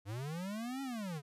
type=linear two-way sweep; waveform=square; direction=up then down; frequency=94.8 to 277.2 to 135.8 Hz; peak=-39 dBFS; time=0.05-1.22 s; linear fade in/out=50 ms; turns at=0.82 s; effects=resampled to 32000 Hz